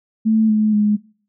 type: tone with pitch steps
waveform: sine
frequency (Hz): 220 / 214.6 / 209.3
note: A3 / A3 / G#3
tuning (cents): 0 / -43 / +14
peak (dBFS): -12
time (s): 0.25-0.97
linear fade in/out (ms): 20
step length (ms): 240
effects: noise-tail reverb RT60 0.5 s tail -23 dB re dry